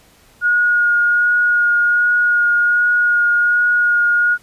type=tone with vibrato; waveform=sine; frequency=1438 Hz; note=F#6; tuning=50 cents flat; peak=-11 dBFS; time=0.41-4.38 s; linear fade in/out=50 ms; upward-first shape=sine; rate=1.3 Hz; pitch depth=12 cents each way; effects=pink hiss -50 dBFS RMS until 4.42 s + resampled to 32000 Hz